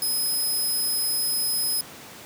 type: tone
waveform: 5% pulse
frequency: 5090 Hz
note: D#8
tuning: 39 cents sharp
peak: -17 dBFS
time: 0.02-1.81 s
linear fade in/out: 2 ms
effects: pink hiss -42 dBFS RMS until 2.25 s + high-pass 150 Hz 12 dB/octave